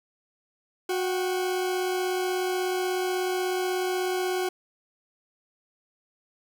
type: tone pair together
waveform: 40% pulse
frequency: 366.2 / 768.8 Hz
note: F#4 / G5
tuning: -18 / -34 cents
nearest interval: octave + minor second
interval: 1284 cents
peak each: -25 / -33 dBFS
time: 0.89-4.49 s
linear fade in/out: 5 ms
effects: none